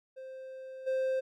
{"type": "tone with level steps", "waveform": "triangle", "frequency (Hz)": 524, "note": "C5", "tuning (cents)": 2, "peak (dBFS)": [-40, -26], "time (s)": [0.16, 1.21], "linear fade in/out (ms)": 20, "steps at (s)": 0.86, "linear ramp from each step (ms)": 20, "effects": []}